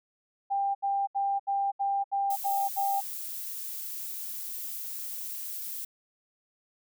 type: tone bursts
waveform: sine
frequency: 794 Hz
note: G5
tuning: 22 cents sharp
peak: -25 dBFS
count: 8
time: 0.5-3.011 s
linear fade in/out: 20 ms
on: 250 ms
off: 73 ms
type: noise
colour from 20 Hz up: violet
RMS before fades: -37 dBFS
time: 2.3-5.85 s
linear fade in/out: 5 ms
effects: none